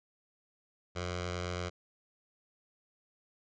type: tone with notch filter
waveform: 10% pulse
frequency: 88.8 Hz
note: F2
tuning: 29 cents sharp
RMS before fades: -37 dBFS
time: 0.95-1.7 s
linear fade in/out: 20 ms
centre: 250 Hz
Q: 0.78
effects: resampled to 16000 Hz